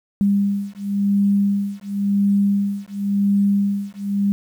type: beating tone pair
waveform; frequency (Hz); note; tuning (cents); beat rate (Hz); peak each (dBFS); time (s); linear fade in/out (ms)
sine; 200 / 200.94; G3 / G3; +35 / +43; 0.94; -19; 0.21-4.32; 0
effects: 8-bit